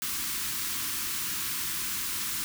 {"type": "band-stop noise", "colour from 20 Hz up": "white", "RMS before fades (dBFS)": -32, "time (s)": [0.02, 2.44], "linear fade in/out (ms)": 0, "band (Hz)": [370, 980], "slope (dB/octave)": 48, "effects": []}